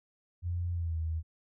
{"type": "tone with pitch glide", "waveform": "sine", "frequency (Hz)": [87.31, 80.53], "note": ["F2", "E2"], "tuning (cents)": [0, -40], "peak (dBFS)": -30, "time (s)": [0.42, 1.23], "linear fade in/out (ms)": 50, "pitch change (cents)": -140, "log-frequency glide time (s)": [0.72, 0.98], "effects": []}